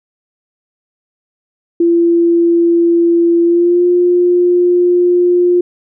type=tone with pitch glide; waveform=sine; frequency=340 to 354 Hz; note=F4 to F4; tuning=-46 to +23 cents; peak=-7 dBFS; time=1.8-5.61 s; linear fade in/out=5 ms; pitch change=+69 cents; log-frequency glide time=3.43-3.85 s; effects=none